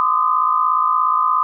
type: tone cluster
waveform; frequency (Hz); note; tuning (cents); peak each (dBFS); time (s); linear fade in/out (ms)
sine; 1029 / 1193 / 1250; C6 / D6 / D#6; -29 / +27 / +8; -18; 0-1.43; 0
effects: none